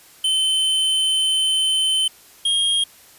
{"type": "tone pair in turn", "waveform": "square", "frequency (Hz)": [3068, 3245], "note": ["G7", "G#7"], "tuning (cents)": [-38, -41], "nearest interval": "minor second", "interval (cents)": 97, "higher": "second", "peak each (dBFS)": -17, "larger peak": "neither", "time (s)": [[0.24, 2.08], [2.45, 2.84]], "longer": "first", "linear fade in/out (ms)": 5, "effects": ["white hiss -48 dBFS RMS until 3.18 s", "resampled to 32000 Hz"]}